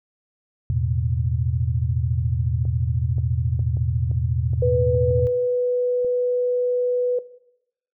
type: chord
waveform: sine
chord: E suspended fourth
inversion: none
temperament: equal with one note detuned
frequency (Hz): 82.41 / 110 / 124.11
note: E2 / A2 / B2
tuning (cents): 0 / 0 / +9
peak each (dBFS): -24 / -24 / -23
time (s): 0.7-5.27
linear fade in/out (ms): 0
type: clicks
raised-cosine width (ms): 2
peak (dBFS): -26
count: 10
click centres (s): 2.653 / 3.183 / 3.593 / 3.77 / 4.114 / 4.534 / 4.948 / 5.109 / 5.194 / 6.047
type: tone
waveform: sine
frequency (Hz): 493.9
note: B4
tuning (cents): 0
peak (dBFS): -17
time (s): 4.62-7.19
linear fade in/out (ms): 5
effects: noise-tail reverb RT60 0.8 s tail -17 dB re dry